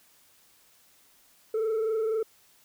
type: tone with frequency modulation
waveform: sine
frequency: 441.7 Hz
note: A4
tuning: 7 cents sharp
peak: -22 dBFS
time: 1.54-2.23 s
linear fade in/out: 5 ms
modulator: 24 Hz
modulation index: 0.53
effects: tanh soft clip ceiling -24 dBFS + white hiss -61 dBFS RMS until 2.64 s